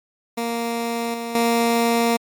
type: tone with level steps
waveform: 15% pulse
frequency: 233.1 Hz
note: A#3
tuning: in tune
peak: -16 / -20 / -10 dBFS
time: 0.37-2.17 s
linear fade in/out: 10 ms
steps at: 1.14 / 1.35 s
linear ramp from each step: 2 ms
effects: MP3 96 kbps